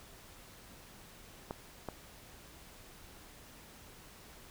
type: clicks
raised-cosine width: 1 ms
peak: -24 dBFS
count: 2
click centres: 1.509 / 1.887 s
effects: pink hiss -55 dBFS RMS until 4.5 s